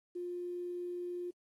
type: tone with quantisation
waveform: sine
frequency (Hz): 353.6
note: F4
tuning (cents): +22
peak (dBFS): -37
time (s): 0.15-1.31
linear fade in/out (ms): 10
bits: 11
effects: AAC 32 kbps